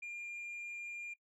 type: tone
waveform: sine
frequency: 2402 Hz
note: D7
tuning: 38 cents sharp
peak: -39 dBFS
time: 0.02-1.14 s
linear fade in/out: 10 ms
effects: noise-tail reverb RT60 0.1 s tail -20 dB re dry + tanh soft clip ceiling -41 dBFS